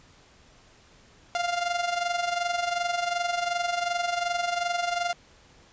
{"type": "tone with amplitude modulation", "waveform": "sawtooth", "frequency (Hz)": 698.5, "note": "F5", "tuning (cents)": 0, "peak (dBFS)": -19, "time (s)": [1.35, 5.13], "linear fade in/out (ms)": 0, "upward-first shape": "sine", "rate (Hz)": 22.7, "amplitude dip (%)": 65, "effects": ["pink hiss -56 dBFS RMS until 5.72 s", "resampled to 16000 Hz"]}